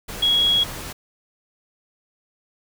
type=tone in noise; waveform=sine; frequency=3322 Hz; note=G#7; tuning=in tune; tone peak=-15 dBFS; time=0.22-0.64 s; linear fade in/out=10 ms; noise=pink; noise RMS=-33 dBFS; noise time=0.08-0.93 s; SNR=+15 dB; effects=none